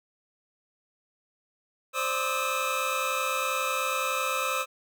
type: tone cluster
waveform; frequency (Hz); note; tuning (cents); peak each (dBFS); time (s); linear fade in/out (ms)
25% pulse; 524 / 587 / 1206 / 1296; C5 / D5 / D6 / E6; +2 / -1 / +46 / -30; -29 / -34 / -30 / -25; 1.93-4.66; 50
effects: none